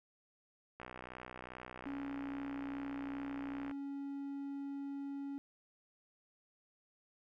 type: click train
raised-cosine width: 0.5 ms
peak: -32 dBFS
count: 183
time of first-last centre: 0.8-3.712 s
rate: 62.5 Hz
type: tone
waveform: triangle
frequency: 279.1 Hz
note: C#4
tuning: 12 cents sharp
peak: -38 dBFS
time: 1.86-5.38 s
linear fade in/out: 0 ms
effects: none